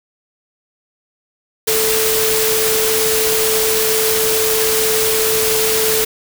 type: tone in noise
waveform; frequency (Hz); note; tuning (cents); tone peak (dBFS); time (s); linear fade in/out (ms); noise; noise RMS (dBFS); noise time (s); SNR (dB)
sine; 440; A4; 0; -17; 1.67-6.05; 10; white; -17; 1.67-6.05; -3
effects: none